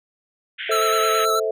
pink band-pass noise, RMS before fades -30 dBFS, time 0.58-1.26 s, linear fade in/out 20 ms, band 1500 to 3400 Hz, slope 96 dB/octave
sine chord, A minor, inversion none, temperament equal with one note detuned, 440 / 523.3 / 652.1 Hz, A4 / C5 / E5, 0 / 0 / -19 cents, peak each -22 / -28 / -25 dBFS, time 0.69-1.51 s, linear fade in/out 5 ms
square tone with vibrato, 1321 Hz, E6, 3 cents sharp, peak -20 dBFS, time 0.71-1.4 s, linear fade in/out 10 ms, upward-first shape square, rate 9.3 Hz, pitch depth 22 cents each way
effects none

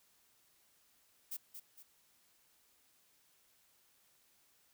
violet noise with echo, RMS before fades -42 dBFS, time 1.31-1.37 s, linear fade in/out 10 ms, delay 230 ms, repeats 2, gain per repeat -7 dB, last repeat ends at 1.83 s, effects white hiss -71 dBFS RMS until 4.73 s

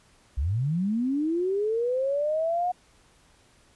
sine linear sweep, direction up, 58.3 to 730 Hz, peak -23 dBFS, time 0.37-2.72 s, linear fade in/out 10 ms, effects pink hiss -60 dBFS RMS until 3.75 s + resampled to 24000 Hz

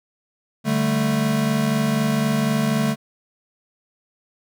square chord, D suspended fourth, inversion none, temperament equal, 146.83 / 196 / 220 Hz, D3 / G3 / A3, 0 / 0 / 0 cents, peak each -24 / -27 / -21 dBFS, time 0.64-2.96 s, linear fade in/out 50 ms, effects none

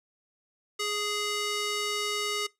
square tone with band-pass filter, 415.3 Hz, G#4, in tune, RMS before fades -31 dBFS, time 0.79-2.47 s, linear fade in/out 10 ms, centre 4400 Hz, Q 0.6, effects noise-tail reverb RT60 0.2 s tail -22 dB re dry + resampled to 32000 Hz

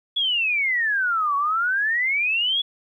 sine exponential two-way sweep, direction down then up, 3421 to 1108.7 to 3421 Hz, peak -19 dBFS, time 0.16-2.62 s, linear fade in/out 10 ms, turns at 1.36 s, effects 10-bit

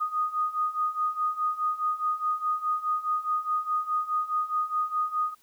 sine beating tone pair, 1236 / 1240.8 Hz, D#6 / D#6, -12 / -5 cents, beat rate 4.8 Hz, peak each -30 / -27 dBFS, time 0-5.35 s, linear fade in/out 20 ms, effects white hiss -63 dBFS RMS until 5.42 s

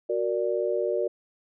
sine chord, Gb augmented, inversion none, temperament equal, 370 / 466.2 / 587.3 Hz, Gb4 / Bb4 / D5, 0 / 0 / 0 cents, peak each -28 dBFS, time 0.09-1.08 s, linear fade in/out 10 ms, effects none

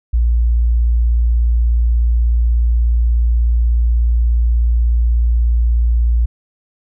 sine tone, 58.27 Hz, A#1, in tune, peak -10 dBFS, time 0.13-6.26 s, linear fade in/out 10 ms, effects none

